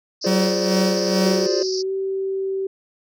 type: band-pass noise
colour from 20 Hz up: white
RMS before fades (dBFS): -29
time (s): 0.21-1.83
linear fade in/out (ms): 20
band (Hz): 4600 to 5700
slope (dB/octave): 96
type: chord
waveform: triangle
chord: D half-diminished seventh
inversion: first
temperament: equal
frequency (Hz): 349.2 / 415.3 / 523.3 / 587.3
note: F4 / Ab4 / C5 / D5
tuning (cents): 0 / 0 / 0 / 0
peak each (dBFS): -24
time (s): 0.24-1.63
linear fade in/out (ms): 5
type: tone with tremolo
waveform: 45% pulse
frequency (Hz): 189.1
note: F#3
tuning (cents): +38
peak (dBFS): -17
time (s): 0.26-1.47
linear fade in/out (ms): 10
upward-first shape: sine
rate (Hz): 2.3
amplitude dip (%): 65
type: tone with pitch glide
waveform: sine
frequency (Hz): 375.8 to 385.9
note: F#4 to G4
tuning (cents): +27 to -27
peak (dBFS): -21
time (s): 1.25-2.67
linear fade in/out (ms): 5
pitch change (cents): +46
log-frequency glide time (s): 1.79-1.92
effects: none